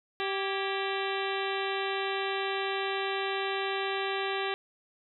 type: harmonic tone with a mistuned harmonic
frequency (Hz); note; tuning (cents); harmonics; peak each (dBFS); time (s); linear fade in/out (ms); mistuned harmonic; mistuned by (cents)
389.7; G4; -10; 1 / 2 / 3 / 4 / 5 / 6 / 7 / 8 / 9 / 10; -33 / -36 / -38 / -39 / -40 / -41 / -41 / -42 / -43 / -43; 0.2-4.54; 0; 4; +85
effects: none